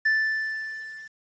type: tone with level ramp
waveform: triangle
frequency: 1760 Hz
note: A6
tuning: in tune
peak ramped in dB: -16 to -38 dBFS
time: 0.05-1.08 s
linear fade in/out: 10 ms
effects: resampled to 16000 Hz + 9-bit